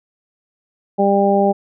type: harmonic tone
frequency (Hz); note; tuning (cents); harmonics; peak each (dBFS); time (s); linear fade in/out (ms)
199; G3; +26; 1 / 2 / 3 / 4; -17 / -17 / -17 / -17; 0.98-1.53; 20
effects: none